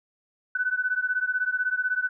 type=beating tone pair; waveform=sine; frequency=1493 / 1509 Hz; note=F#6 / F#6; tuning=+15 / +34 cents; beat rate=16 Hz; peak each=-26 / -27 dBFS; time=0.55-2.09 s; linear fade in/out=5 ms; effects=none